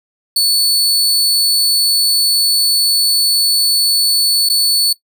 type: tone with dropouts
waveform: sawtooth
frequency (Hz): 4449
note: C#8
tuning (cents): +5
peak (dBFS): -7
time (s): 0.36-4.93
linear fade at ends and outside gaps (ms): 5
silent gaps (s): 4.49-4.498
effects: noise-tail reverb RT60 0.1 s tail -20 dB re dry